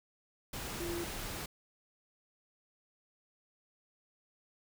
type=tone in noise; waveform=sine; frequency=343.4 Hz; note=F4; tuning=29 cents flat; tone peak=-37 dBFS; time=0.8-1.04 s; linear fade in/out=5 ms; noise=pink; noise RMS=-41 dBFS; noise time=0.53-1.46 s; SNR=+1 dB; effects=none